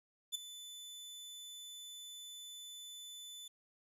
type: tone with ADSR envelope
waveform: sawtooth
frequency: 3500 Hz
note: A7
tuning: 10 cents flat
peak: -30 dBFS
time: 0.32-3.48 s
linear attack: 30 ms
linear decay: 9 ms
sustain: -15 dB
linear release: 5 ms
effects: resampled to 32000 Hz + 12-bit